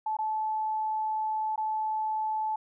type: tone with dropouts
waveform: sine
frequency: 868 Hz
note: A5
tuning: 24 cents flat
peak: -27 dBFS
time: 0.06-2.56 s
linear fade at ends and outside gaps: 5 ms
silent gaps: 0.169-0.187 / 1.56-1.577 s
effects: none